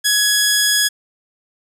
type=tone; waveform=10% pulse; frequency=1676 Hz; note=G#6; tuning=15 cents sharp; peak=-4 dBFS; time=0.04-0.89 s; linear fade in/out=20 ms; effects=none